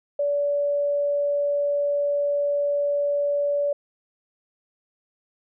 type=tone; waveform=sine; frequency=575 Hz; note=D5; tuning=37 cents flat; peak=-20 dBFS; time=0.19-3.73 s; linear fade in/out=5 ms; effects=none